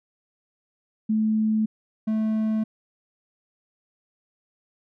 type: tone pair in turn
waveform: sine / triangle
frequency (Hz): 217.4 / 218.2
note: A3 / A3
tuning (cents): -21 / -14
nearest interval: unison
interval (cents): 7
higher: second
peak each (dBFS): -19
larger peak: neither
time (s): 1.09-1.66 / 2.07-2.64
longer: neither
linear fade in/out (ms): 10
effects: none